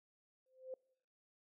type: tone with exponential growth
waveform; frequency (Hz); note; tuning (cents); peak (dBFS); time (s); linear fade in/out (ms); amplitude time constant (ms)
sine; 518; C5; -17; -40; 0.46-0.74; 2; 60
effects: noise-tail reverb RT60 0.8 s tail -26 dB re dry